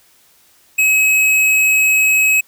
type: tone with hard clipping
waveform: sine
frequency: 2558 Hz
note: D#7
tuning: 47 cents sharp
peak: -11 dBFS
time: 0.78-2.41 s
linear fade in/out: 10 ms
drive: 18 dB
effects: white hiss -52 dBFS RMS until 2.47 s